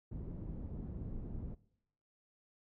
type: low-pass noise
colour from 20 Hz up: pink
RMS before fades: -43 dBFS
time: 0.11-1.55 s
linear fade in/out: 10 ms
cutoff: 250 Hz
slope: 12 dB/octave
effects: noise-tail reverb RT60 0.8 s tail -22 dB re dry